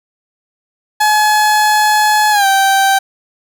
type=tone with pitch glide; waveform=30% pulse; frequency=850 to 779.5 Hz; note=G#5 to G5; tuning=+40 to -10 cents; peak=-6 dBFS; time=1-2.99 s; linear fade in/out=10 ms; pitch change=-150 cents; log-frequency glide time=2.31-2.46 s; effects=none